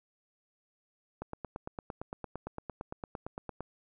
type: click train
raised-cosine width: 1 ms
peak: -24 dBFS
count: 22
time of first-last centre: 1.22-3.606 s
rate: 8.8 Hz
effects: none